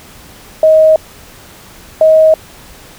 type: tone pair in turn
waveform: sine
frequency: 630 / 632.3 Hz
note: D#5 / D#5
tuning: +21 / +28 cents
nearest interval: unison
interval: 7 cents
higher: second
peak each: -3 dBFS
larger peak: neither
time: 0.63-0.96 / 2.01-2.34 s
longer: neither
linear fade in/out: 2 ms
effects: pink hiss -37 dBFS RMS until 2.98 s

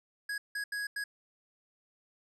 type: tone bursts at uneven times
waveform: square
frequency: 1661.2 Hz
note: G#6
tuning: in tune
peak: -34 dBFS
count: 4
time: 0.29-0.38 / 0.55-0.64 / 0.72-0.87 / 0.96-1.04 s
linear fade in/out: 5 ms
effects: low-pass 11000 Hz 12 dB/octave

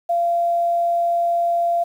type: tone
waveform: sine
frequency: 687 Hz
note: F5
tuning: 29 cents flat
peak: -16 dBFS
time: 0.09-1.84 s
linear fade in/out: 10 ms
effects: 8-bit

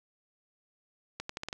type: accelerating click train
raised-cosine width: 0.2 ms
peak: -19 dBFS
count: 6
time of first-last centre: 1.2-1.529 s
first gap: 94 ms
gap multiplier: 0.82
effects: none

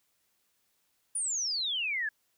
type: exponential sweep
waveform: sine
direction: down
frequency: 9810 to 1658 Hz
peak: -29 dBFS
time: 1.15-2.09 s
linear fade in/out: 5 ms
effects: white hiss -74 dBFS RMS until 2.37 s

